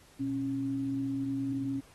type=tone pair together; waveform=sine; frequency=122.22 / 273.5 Hz; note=B2 / C#4; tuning=-18 / -23 cents; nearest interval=octave + major second; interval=1395 cents; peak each=-39 / -30 dBFS; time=0.19-1.81 s; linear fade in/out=20 ms; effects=pink hiss -59 dBFS RMS until 1.94 s + AAC 32 kbps